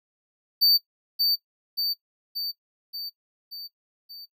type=tone with echo; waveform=square; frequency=4588 Hz; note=D8; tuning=41 cents flat; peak=-16 dBFS; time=0.61-0.78 s; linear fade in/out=20 ms; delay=580 ms; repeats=6; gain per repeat=-4 dB; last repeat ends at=4.26 s; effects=noise-tail reverb RT60 0.1 s tail -19 dB re dry